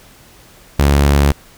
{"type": "tone", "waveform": "sawtooth", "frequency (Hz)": 71, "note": "C#2", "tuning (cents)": 42, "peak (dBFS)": -5, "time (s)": [0.79, 1.32], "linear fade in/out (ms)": 5, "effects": ["pink hiss -44 dBFS RMS until 1.57 s"]}